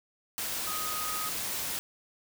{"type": "tone in noise", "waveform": "sine", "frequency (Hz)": 1250, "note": "D#6", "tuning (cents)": 8, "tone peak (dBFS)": -36, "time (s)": [0.67, 1.29], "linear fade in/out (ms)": 0, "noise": "white", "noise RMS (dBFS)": -34, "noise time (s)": [0.38, 1.79], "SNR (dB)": -5, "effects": []}